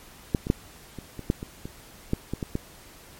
clicks, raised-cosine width 3 ms, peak -8 / -18 / -6 / -23 / -22 / -8 / -20 / -22 / -10 / -15 / -16 / -13 dBFS, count 12, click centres 0.348 / 0.469 / 0.501 / 0.987 / 1.193 / 1.301 / 1.429 / 1.655 / 2.134 / 2.336 / 2.428 / 2.554 s, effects pink hiss -49 dBFS RMS until 3.19 s + MP3 64 kbps

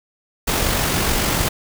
pink noise with amplitude modulation, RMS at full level -18 dBFS, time 0.47-1.49 s, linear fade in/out 10 ms, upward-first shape sine, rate 46.9 Hz, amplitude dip 30%, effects none

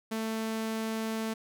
sawtooth tone, 221.9 Hz, A3, 15 cents sharp, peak -27 dBFS, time 0.11-1.34 s, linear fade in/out 10 ms, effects none

